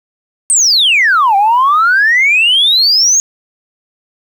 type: exponential two-way sweep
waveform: sine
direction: down then up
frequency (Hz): 8840 to 772 to 6690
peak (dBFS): -5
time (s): 0.5-3.2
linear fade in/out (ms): 0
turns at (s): 1.36
effects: tanh soft clip ceiling -3 dBFS + 7-bit